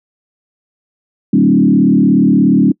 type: tone with frequency modulation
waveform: sine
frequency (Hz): 238.3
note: A#3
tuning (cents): +38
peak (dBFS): -6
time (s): 1.33-2.72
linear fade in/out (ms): 5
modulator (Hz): 36.9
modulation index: 1.8
effects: noise-tail reverb RT60 0.1 s tail -24 dB re dry